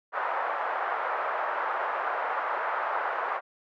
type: band-pass noise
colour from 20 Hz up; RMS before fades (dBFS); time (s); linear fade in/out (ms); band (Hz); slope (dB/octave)
white; -30; 0.12-3.41; 50; 580 to 1400; 24
effects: none